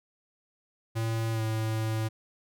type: tone with pitch glide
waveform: square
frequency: 113 to 110.48 Hz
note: A2 to A2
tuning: +47 to +8 cents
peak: -28 dBFS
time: 0.95-2.09 s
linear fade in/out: 20 ms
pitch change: -39 cents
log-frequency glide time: 1.32-1.42 s
effects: none